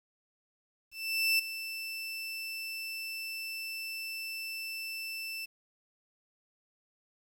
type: tone with ADSR envelope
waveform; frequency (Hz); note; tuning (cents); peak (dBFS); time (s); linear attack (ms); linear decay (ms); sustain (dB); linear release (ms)
30% pulse; 2660; E7; +15; -21; 0.91-5.46; 480; 8; -13; 15
effects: 10-bit